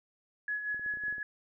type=tone with tremolo; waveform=sine; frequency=1689 Hz; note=G#6; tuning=29 cents sharp; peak=-30 dBFS; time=0.48-1.23 s; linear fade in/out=2 ms; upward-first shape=sine; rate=5.4 Hz; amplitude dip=55%
type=clicks; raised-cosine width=2 ms; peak=-40 dBFS; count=9; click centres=0.745 / 0.795 / 0.862 / 0.938 / 0.972 / 1.037 / 1.082 / 1.126 / 1.182 s
effects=none